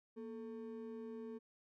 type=ring-modulated tone; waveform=triangle; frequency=337.4 Hz; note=E4; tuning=40 cents sharp; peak=-40 dBFS; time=0.16-1.39 s; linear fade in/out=20 ms; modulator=102 Hz; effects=none